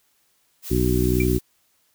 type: noise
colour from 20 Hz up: blue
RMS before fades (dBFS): -34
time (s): 0.62-1.41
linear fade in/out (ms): 50
type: harmonic tone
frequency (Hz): 61.74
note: B1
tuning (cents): 0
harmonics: 1 / 2 / 3 / 4 / 5 / 6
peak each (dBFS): -23 / -24 / -27 / -27 / -25 / -23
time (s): 0.7-1.39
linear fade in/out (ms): 20
type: tone with exponential decay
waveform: triangle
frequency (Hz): 2349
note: D7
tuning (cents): 0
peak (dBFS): -20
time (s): 1.2-1.28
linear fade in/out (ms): 5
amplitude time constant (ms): 16
effects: white hiss -65 dBFS RMS until 1.94 s